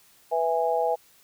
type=harmonic tone; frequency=164.81 Hz; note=E3; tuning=in tune; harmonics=3 / 4 / 5; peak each=-26 / -26 / -26 dBFS; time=0.31-0.96 s; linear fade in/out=20 ms; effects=white hiss -58 dBFS RMS until 1.23 s